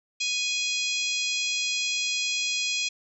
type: harmonic tone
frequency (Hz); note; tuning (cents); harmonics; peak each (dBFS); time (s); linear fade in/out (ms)
830.6; G#5; 0; 3 / 4 / 5 / 6 / 7 / 8 / 9; -29 / -31 / -33 / -35 / -36 / -37 / -38; 0.2-2.89; 10
effects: none